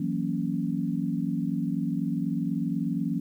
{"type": "chord", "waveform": "sine", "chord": "F# dominant seventh", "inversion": "third", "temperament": "equal", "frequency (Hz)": [164.81, 185, 233.1, 277.2], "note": ["E3", "F#3", "A#3", "C#4"], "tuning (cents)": [0, 0, 0, 0], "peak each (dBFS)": -31, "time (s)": [0, 3.2], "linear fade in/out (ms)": 5, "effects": ["10-bit"]}